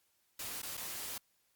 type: noise with dropouts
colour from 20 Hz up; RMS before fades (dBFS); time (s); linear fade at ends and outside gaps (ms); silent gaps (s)
white; -42; 0.39-1.18; 5; 0.619-0.629 / 0.771-0.775
effects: white hiss -75 dBFS RMS until 1.55 s + Opus 48 kbps